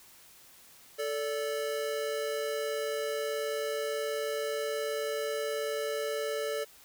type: tone pair together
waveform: square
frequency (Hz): 440 / 578.6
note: A4 / D5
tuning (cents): 0 / -26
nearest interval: perfect fourth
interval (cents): 474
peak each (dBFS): -34 / -35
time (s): 0.98-6.65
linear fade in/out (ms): 20
effects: white hiss -56 dBFS RMS until 6.84 s